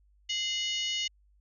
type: harmonic tone with a mistuned harmonic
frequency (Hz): 731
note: F#5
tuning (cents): -21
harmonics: 3 / 4 / 5 / 6 / 7 / 8 / 9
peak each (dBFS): -38 / -31 / -40 / -41 / -43 / -46 / -40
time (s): 0.29-1.08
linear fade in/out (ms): 10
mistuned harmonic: 3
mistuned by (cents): -95
effects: added 50 Hz sine -61 dBFS peak until 1.4 s

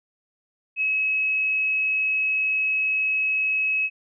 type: tone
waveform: sine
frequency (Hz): 2567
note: E7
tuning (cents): -47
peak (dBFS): -20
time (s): 0.76-3.9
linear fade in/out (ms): 50
effects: none

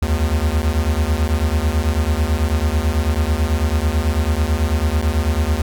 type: beating tone pair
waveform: square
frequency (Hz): 72 / 81.1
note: D2 / E2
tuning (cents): -34 / -28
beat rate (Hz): 9.1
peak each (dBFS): -19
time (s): 0.02-5.62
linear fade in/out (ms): 5
effects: none

